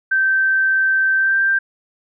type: tone with pitch glide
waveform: sine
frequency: 1554 to 1576.6 Hz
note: G6 to G6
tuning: -16 to +9 cents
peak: -13 dBFS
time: 0.11-1.59 s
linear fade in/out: 10 ms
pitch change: +25 cents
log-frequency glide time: 1.16-1.38 s
effects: none